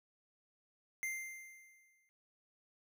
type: tone with exponential decay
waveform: square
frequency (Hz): 2093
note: C7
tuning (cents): 0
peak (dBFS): -36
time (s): 1.03-2.09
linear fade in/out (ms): 0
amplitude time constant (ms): 230
effects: none